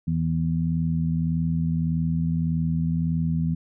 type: harmonic tone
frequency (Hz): 81.7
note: E2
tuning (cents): -15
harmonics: 1 / 2 / 3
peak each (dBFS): -30 / -22 / -30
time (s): 0.07-3.55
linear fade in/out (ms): 10
effects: none